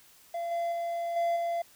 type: tone with level steps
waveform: triangle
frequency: 683 Hz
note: F5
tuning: 39 cents flat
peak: -29 / -26 / -28 / -23 / -26 dBFS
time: 0.34-1.62 s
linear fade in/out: 5 ms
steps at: 0.51 / 0.72 / 1.16 / 1.36 s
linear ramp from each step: 5 ms
effects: white hiss -58 dBFS RMS until 1.75 s